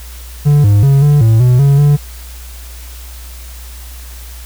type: tone with pitch steps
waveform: triangle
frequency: 145.9 / 102.3 / 138.3 / 146.2 / 112 / 124.4 / 140.1 / 145.3 Hz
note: D3 / G#2 / C#3 / D3 / A2 / B2 / C#3 / D3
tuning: -11 / -26 / -4 / -7 / +31 / +13 / +19 / -18 cents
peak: -3 dBFS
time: 0.45-1.97 s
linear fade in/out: 20 ms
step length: 190 ms
effects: added 60 Hz sine -28 dBFS peak until 4.45 s + white hiss -36 dBFS RMS until 4.45 s